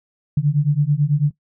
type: beating tone pair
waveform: sine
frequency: 141.9 / 151 Hz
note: C#3 / D3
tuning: +41 / +48 cents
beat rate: 9.1 Hz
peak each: -17 dBFS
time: 0.37-1.31 s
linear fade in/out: 5 ms
effects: noise-tail reverb RT60 0.1 s tail -17 dB re dry